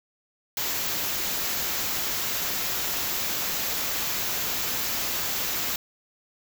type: band-stop noise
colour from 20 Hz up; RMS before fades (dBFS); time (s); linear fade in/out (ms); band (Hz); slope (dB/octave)
white; -28; 0.57-5.76; 2; 7800 to 11000; 96
effects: none